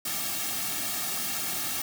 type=noise with comb filter; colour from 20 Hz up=white; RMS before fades=-31 dBFS; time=0.05-1.82 s; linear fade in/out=5 ms; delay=2 ms; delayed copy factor=-0.9; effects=none